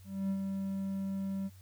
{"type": "tone with ADSR envelope", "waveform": "triangle", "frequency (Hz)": 194.1, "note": "G3", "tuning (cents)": -17, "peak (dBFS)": -27, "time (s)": [0.04, 1.5], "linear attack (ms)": 260, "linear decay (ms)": 69, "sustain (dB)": -4, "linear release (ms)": 38, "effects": ["added 94 Hz sine -52 dBFS peak until 1.61 s", "white hiss -64 dBFS RMS until 1.61 s"]}